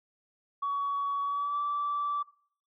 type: tone with pitch glide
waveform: sine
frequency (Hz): 1127 to 1161.4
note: C#6 to D6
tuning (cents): +28 to -20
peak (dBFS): -27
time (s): 0.62-2.23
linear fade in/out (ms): 10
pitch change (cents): +52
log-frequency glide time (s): 1.23-1.59
effects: noise-tail reverb RT60 0.5 s tail -19 dB re dry + tanh soft clip ceiling -24 dBFS